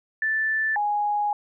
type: tone pair in turn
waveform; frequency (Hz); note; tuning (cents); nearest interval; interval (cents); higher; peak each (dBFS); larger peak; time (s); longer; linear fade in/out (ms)
sine; 1760 / 828.9; A6 / G#5; 0 / -4; octave + minor second; 1304; first; -21; neither; 0.22-0.76 / 0.76-1.33; second; 2
effects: none